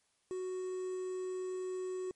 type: tone with quantisation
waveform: triangle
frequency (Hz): 370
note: F#4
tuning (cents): 0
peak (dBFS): -34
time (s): 0.31-2.11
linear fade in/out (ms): 0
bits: 9
effects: white hiss -75 dBFS RMS until 2.15 s + MP3 48 kbps